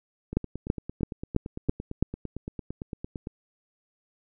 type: two click trains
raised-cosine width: 3 ms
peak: -9 / -21 dBFS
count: 6 / 27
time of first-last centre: 0.37-2.026 / 0.33-3.271 s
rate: 3.02 / 8.84 Hz
effects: none